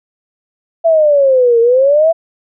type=exponential two-way sweep; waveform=sine; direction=down then up; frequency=672 to 456.6 to 672 Hz; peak=-6 dBFS; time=0.84-2.13 s; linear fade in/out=20 ms; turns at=1.6 s; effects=none